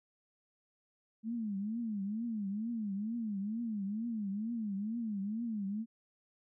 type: tone with vibrato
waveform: sine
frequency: 214.7 Hz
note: A3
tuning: 42 cents flat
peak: -34 dBFS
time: 1.23-5.86 s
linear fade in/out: 50 ms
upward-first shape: triangle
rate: 2.2 Hz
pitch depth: 200 cents each way
effects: none